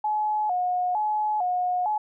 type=tone with vibrato; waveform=sine; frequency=784 Hz; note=G5; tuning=in tune; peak=-22 dBFS; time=0.04-1.98 s; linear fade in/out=5 ms; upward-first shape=square; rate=1.1 Hz; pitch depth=140 cents each way; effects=none